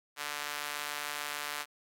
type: tone with high-pass filter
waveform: sawtooth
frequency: 146.83 Hz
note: D3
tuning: in tune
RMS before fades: -38 dBFS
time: 0.16-1.66 s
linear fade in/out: 50 ms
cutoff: 1300 Hz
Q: 0.87
effects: AAC 64 kbps